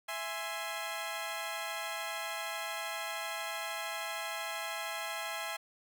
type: chord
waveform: 15% pulse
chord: E augmented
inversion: none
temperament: equal with one note detuned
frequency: 661.9 / 830.6 / 1046.5 Hz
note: E5 / G#5 / B#5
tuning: +7 / 0 / 0 cents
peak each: -34 / -34 / -36 dBFS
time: 0.08-5.57 s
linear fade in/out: 10 ms
effects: none